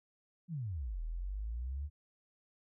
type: exponential two-way sweep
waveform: sine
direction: down then up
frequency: 183.5 to 38.75 to 75.6 Hz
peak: -36 dBFS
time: 0.48-1.9 s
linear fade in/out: 50 ms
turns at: 1.02 s
effects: none